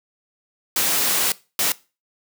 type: noise bursts at uneven times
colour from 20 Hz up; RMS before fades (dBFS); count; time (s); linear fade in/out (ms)
white; -20; 2; 0.76-1.32 / 1.59-1.72; 2
effects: noise-tail reverb RT60 0.3 s tail -20 dB re dry + high-pass 150 Hz 12 dB/octave